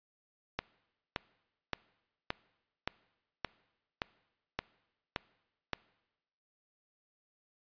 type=click train; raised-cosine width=0.3 ms; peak=-16 dBFS; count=10; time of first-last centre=0.59-5.733 s; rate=1.75 Hz; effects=noise-tail reverb RT60 1.0 s tail -22 dB re dry + resampled to 11025 Hz